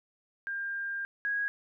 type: tone pair in turn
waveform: sine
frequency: 1600 / 1648.8 Hz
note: G6 / G#6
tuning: +35 / -13 cents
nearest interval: minor second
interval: 52 cents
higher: second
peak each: -32 / -28 dBFS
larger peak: second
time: 0.47-1.05 / 1.25-1.48 s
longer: first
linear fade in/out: 0 ms
effects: none